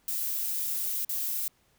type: noise with dropouts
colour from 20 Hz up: violet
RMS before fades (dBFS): -31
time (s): 0.08-1.48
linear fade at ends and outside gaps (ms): 1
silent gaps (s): 1.048-1.092
effects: pink hiss -67 dBFS RMS until 1.78 s